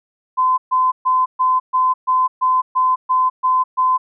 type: tone bursts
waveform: sine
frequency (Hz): 1024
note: C6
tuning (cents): -38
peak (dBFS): -12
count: 11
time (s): 0.37-3.98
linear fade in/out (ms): 20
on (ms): 210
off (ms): 130
effects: none